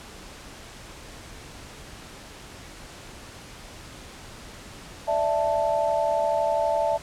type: chord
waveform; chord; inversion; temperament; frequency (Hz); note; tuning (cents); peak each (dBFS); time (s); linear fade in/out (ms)
sine; D suspended second; none; equal; 587.3 / 659.3 / 880; D5 / E5 / A5; 0 / 0 / 0; -26 / -24 / -26; 5.07-6.98; 20
effects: pink hiss -43 dBFS RMS until 7.02 s + low-pass 9000 Hz 12 dB/octave